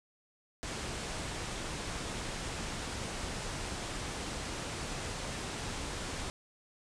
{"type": "low-pass noise", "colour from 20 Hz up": "pink", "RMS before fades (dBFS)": -39, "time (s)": [0.63, 6.3], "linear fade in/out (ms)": 0, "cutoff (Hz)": 9400, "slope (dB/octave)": 48, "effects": []}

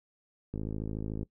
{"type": "click train", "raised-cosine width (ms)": 3, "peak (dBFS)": -23, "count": 38, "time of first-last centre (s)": [0.54, 1.23], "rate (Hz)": 53.6, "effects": ["noise-tail reverb RT60 0.1 s tail -20 dB re dry"]}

